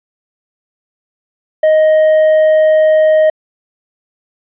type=tone with hard clipping; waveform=sine; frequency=624 Hz; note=D#5; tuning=5 cents sharp; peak=-7 dBFS; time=1.63-3.3 s; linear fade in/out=5 ms; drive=3 dB; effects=resampled to 8000 Hz